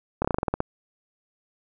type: slowing click train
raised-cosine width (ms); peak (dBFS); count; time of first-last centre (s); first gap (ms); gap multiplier
1; -9; 10; 0.22-0.604; 26; 1.12
effects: none